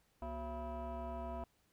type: tone with frequency modulation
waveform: sine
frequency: 370 Hz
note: F#4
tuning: in tune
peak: -38 dBFS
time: 0.22-1.44 s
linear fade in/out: 2 ms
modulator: 304 Hz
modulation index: 2
effects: tanh soft clip ceiling -38 dBFS + pink hiss -75 dBFS RMS until 1.72 s